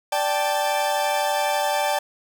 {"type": "chord", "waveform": "40% pulse", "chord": "D suspended fourth", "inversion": "none", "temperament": "equal with one note detuned", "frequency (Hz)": [587.3, 784, 875.9], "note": ["D5", "G5", "A5"], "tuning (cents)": [0, 0, -8], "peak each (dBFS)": -24, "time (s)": [0.12, 1.99], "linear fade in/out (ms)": 5, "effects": []}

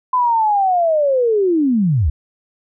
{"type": "linear sweep", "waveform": "sine", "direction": "down", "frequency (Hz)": [1020, 61.74], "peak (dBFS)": -12, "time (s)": [0.13, 2.1], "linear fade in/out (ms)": 5, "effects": []}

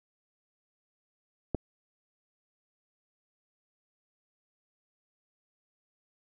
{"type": "clicks", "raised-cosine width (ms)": 2, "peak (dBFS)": [-15, -27], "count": 2, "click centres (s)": [1.547, 1.55], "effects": []}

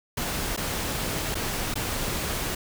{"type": "noise with dropouts", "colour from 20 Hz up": "pink", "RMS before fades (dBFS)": -29, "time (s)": [0.17, 2.55], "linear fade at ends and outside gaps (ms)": 5, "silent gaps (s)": [[0.565, 0.574], [1.345, 1.352], [1.741, 1.755]], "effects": []}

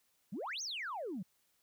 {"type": "exponential two-way sweep", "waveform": "sine", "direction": "up then down", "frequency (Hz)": [164.81, 6650, 164.81], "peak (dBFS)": -37, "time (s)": [0.32, 1.23], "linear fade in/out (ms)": 10, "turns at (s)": 0.62, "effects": ["tanh soft clip ceiling -34 dBFS", "white hiss -75 dBFS RMS until 1.62 s"]}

